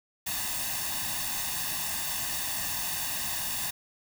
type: noise with comb filter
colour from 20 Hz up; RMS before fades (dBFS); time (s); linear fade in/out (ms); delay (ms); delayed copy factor
white; -32; 0.26-3.71; 10; 1.1; +0.8
effects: none